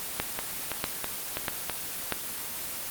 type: two click trains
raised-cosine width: 0.3 ms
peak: -13 / -9 dBFS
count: 5 / 4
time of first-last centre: 0.39-1.697 / 0.2-2.123 s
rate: 3.06 / 1.56 Hz
effects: white hiss -35 dBFS RMS until 2.9 s + Opus 24 kbps